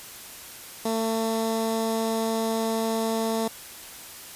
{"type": "tone with notch filter", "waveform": "15% pulse", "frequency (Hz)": 224.1, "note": "A3", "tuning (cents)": 32, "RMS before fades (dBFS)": -26, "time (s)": [0.85, 3.48], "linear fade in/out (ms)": 5, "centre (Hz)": 2300, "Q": 1.4, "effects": ["white hiss -42 dBFS RMS until 4.35 s", "resampled to 32000 Hz"]}